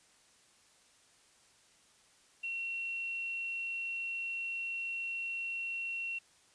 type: tone with quantisation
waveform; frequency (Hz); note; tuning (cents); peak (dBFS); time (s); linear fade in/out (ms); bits
sine; 2727; F7; -42; -35; 2.43-6.19; 10; 10
effects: white hiss -65 dBFS RMS until 6.54 s + resampled to 22050 Hz

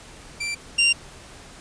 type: tone pair in turn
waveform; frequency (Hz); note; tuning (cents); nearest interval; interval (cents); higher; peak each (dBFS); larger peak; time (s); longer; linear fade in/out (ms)
sawtooth; 2349 / 2777; D7 / F7; 0 / -10; minor third; 290; second; -22 / -12; second; 0.4-0.55 / 0.78-0.93; neither; 10
effects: pink hiss -44 dBFS RMS until 1.6 s + resampled to 22050 Hz

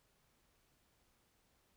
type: silence
effects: pink hiss -75 dBFS RMS until 1.76 s

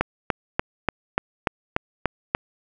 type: click train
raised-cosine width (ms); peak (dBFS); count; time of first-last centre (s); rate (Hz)
0.5; -4; 9; 0.01-2.349; 3.42
effects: none

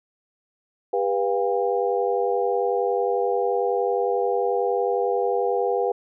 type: tone cluster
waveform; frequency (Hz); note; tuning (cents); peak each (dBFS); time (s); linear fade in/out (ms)
sine; 400 / 491.1 / 705 / 804; G4 / B4 / F5 / G5; +35 / -10 / +16 / +44; -25 / -23 / -28 / -28; 0.93-5.92; 5
effects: none

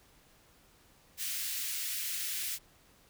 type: high-pass noise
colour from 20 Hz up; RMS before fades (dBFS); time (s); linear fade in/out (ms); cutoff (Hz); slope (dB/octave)
white; -36; 1.17-2.59; 50; 1800; 24
effects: pink hiss -63 dBFS RMS until 3.09 s

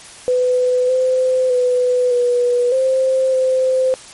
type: tone with pitch steps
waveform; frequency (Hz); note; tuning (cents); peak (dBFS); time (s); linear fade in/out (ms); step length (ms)
sine; 501 / 513 / 498.1 / 488 / 524 / 518; B4 / C5 / B4 / B4 / C5 / C5; +25 / -34 / +15 / -21 / +2 / -17; -12; 0.28-3.94; 0; 610
effects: white hiss -38 dBFS RMS until 4.13 s + MP3 48 kbps

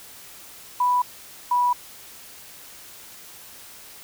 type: tone pair in turn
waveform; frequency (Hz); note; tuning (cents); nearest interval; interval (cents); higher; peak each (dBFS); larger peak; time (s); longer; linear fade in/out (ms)
sine; 987.8 / 979.8; B5 / B5; 0 / -14; unison; 14; first; -17; neither; 0.8-1.02 / 1.51-1.73; neither; 5
effects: white hiss -44 dBFS RMS until 4.03 s

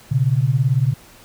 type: beating tone pair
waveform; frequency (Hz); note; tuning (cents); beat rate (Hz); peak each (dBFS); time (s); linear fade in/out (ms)
sine; 121.8 / 139.8; B2 / C#3; -24 / +15; 18; -17; 0.11-0.94; 10
effects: pink hiss -46 dBFS RMS until 1.24 s

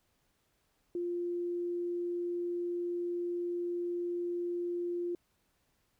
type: tone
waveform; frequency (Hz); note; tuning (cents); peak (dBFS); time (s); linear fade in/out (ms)
sine; 349.2; F4; 0; -32; 0.95-5.15; 2
effects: pink hiss -75 dBFS RMS until 5.99 s

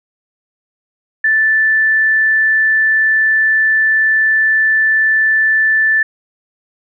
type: tone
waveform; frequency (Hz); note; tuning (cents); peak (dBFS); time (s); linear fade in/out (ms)
sine; 1759; A6; -1; -9; 1.24-6.03; 5
effects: none

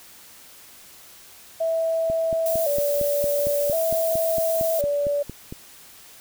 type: tone with vibrato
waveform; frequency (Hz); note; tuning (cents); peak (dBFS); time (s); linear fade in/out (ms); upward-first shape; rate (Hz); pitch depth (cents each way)
sine; 614; D#5; -23; -20; 1.6-5.23; 10; square; 0.47; 110
type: click train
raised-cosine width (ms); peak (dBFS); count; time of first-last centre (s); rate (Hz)
3; -20; 16; 2.1-5.525; 4.38
type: noise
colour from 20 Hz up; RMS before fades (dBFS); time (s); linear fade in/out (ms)
violet; -30; 2.46-4.81; 0
effects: white hiss -47 dBFS RMS until 6.2 s

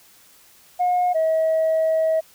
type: tone pair in turn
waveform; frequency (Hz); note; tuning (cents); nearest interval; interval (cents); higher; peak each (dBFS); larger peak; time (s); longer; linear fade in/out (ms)
sine; 719 / 640.6; F#5 / E5; -50 / -50; major second; 200; first; -15; neither; 0.79-1.14 / 1.14-2.21; second; 20
effects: tanh soft clip ceiling -14 dBFS + white hiss -52 dBFS RMS until 2.34 s

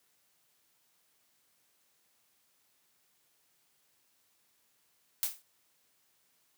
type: noise with exponential decay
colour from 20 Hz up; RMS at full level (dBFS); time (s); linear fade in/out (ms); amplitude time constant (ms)
blue; -27; 5.23-5.42; 0; 40
effects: white hiss -72 dBFS RMS until 6.57 s + high-pass 80 Hz 12 dB/octave

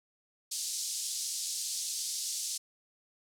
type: band-pass noise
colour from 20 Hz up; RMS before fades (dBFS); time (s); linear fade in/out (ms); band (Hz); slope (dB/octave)
pink; -36; 0.51-2.58; 10; 4600 to 9900; 24
effects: none

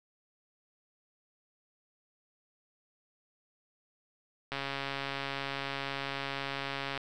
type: click train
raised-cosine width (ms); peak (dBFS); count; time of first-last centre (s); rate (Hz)
0.3; -19; 340; 4.52-6.977; 138
effects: none

